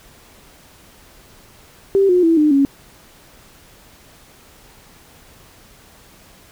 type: tone with pitch steps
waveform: sine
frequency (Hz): 392 / 359.5 / 329.6 / 302.3 / 277.2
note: G4 / F#4 / E4 / D#4 / C#4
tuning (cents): 0 / -50 / 0 / -50 / 0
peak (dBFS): -10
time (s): 1.95-2.65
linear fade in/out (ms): 0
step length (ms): 140
effects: pink hiss -47 dBFS RMS until 6.51 s